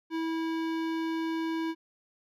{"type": "tone with hard clipping", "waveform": "sine", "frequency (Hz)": 325.6, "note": "E4", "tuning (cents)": -21, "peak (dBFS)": -31, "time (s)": [0.1, 1.75], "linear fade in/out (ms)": 50, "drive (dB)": 18, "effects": []}